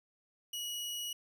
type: tone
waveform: sawtooth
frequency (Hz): 2913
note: F#7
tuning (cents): -28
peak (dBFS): -34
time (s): 0.53-1.13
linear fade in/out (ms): 5
effects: none